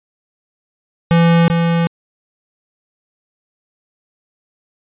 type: tone with echo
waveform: square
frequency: 168.3 Hz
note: E3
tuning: 36 cents sharp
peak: -9 dBFS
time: 1.11-1.48 s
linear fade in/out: 0 ms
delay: 390 ms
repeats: 1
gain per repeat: -4 dB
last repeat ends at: 1.87 s
effects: resampled to 8000 Hz